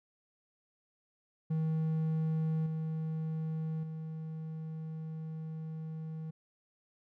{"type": "tone with level steps", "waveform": "triangle", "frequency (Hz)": 158.9, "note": "D#3", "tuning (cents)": 37, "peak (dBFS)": [-27, -31, -36], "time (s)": [1.5, 6.31], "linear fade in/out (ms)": 10, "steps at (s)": [2.66, 3.83], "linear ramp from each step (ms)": 5, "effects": []}